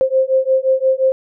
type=beating tone pair; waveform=sine; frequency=523.3 / 529 Hz; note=C5 / C5; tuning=0 / +19 cents; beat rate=5.7 Hz; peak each=-15 dBFS; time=0.01-1.12 s; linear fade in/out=0 ms; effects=none